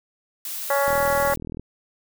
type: noise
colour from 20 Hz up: blue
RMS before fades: -31 dBFS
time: 0.45-1.36 s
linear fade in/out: 2 ms
type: harmonic tone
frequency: 279.9 Hz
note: C#4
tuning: 17 cents sharp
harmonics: 2 / 3 / 4 / 5 / 6 / 7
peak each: -21 / -25 / -27 / -29 / -31 / -32 dBFS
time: 0.7-1.34 s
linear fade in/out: 2 ms
type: click train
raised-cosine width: 3 ms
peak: -21 dBFS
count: 30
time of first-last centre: 0.88-1.596 s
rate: 40.5 Hz
effects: none